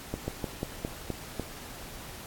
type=slowing click train; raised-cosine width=2 ms; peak=-17 dBFS; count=7; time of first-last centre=0.14-1.397 s; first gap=140 ms; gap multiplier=1.16; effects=pink hiss -44 dBFS RMS until 2.26 s + AAC 64 kbps